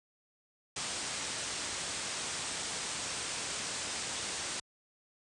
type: low-pass noise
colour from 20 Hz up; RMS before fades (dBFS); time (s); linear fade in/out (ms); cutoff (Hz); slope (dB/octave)
white; -38; 0.76-4.6; 5; 9100; 96
effects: high-pass 60 Hz 12 dB/octave